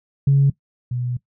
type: tone pair in turn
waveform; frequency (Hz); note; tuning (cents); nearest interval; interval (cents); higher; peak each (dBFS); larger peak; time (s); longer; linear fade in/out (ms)
sine; 139 / 123.24; C#3 / B2; +5 / -3; major second; 208; first; -10 / -21; first; 0.27-0.5 / 0.91-1.17; second; 5
effects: noise-tail reverb RT60 0.1 s tail -19 dB re dry + tanh soft clip ceiling -7 dBFS